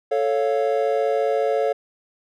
triangle chord, A augmented, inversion none, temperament equal, 440 / 554.4 / 698.5 Hz, A4 / C#5 / E#5, 0 / 0 / 0 cents, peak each -20 / -20 / -23 dBFS, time 0.11-1.73 s, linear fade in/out 10 ms, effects none

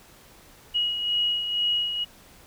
sine beating tone pair, 2900 / 2902.1 Hz, F#7 / F#7, -35 / -34 cents, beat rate 2.1 Hz, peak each -23 / -32 dBFS, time 0.74-2.05 s, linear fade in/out 20 ms, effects pink hiss -52 dBFS RMS until 2.46 s

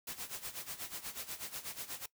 white noise with tremolo, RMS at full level -41 dBFS, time 0.07-2.06 s, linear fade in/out 5 ms, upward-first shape sine, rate 8.2 Hz, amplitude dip 80%, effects noise-tail reverb RT60 0.1 s tail -21 dB re dry

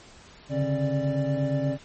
triangle tone cluster, 137.1 / 145.6 / 270 / 587 Hz, C#3 / D3 / C#4 / D5, -19 / -15 / -45 / -1 cents, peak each -26 / -27 / -27 / -27 dBFS, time 0.49-1.78 s, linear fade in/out 50 ms, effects pink hiss -50 dBFS RMS until 1.84 s + MP3 32 kbps

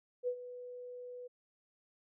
sine tone with ADSR envelope, 493.9 Hz, B4, in tune, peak -30 dBFS, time 0.23-1.28 s, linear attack 45 ms, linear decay 75 ms, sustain -14 dB, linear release 16 ms, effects none

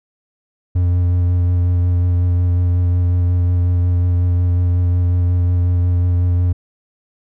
triangle tone with vibrato, 88.5 Hz, F2, 23 cents sharp, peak -10 dBFS, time 0.75-6.53 s, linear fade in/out 10 ms, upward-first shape sine, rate 5.5 Hz, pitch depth 16 cents each way, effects none

